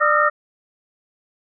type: tone cluster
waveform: sine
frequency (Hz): 595 / 1209 / 1273 / 1378 / 1835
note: D5 / D6 / D#6 / F6 / A#6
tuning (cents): +22 / +50 / +39 / -24 / -28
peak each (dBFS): -20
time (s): 0-0.3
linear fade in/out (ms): 20
effects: none